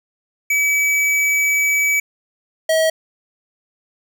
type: tone pair in turn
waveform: square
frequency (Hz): 2288 / 640.4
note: D7 / D#5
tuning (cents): -46 / +50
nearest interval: octave + minor seventh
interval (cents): 2204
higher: first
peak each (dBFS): -15 / -14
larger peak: second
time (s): 0.5-2 / 2.69-2.9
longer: first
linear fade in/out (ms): 5
effects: none